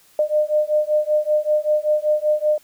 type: beating tone pair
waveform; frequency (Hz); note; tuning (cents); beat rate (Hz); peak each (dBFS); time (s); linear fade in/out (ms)
sine; 603 / 608.2; D5 / D#5; +46 / -40; 5.2; -19; 0.19-2.58; 2
effects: white hiss -54 dBFS RMS until 2.63 s